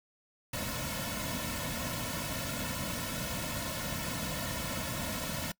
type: noise with comb filter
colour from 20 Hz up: pink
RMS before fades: -36 dBFS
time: 0.53-5.52 s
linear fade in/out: 5 ms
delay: 2.5 ms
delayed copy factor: -1
effects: noise-tail reverb RT60 0.1 s tail -24 dB re dry